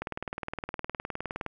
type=click train; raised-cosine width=0.5 ms; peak=-18 dBFS; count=29; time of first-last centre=0.02-1.463 s; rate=19.4 Hz; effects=none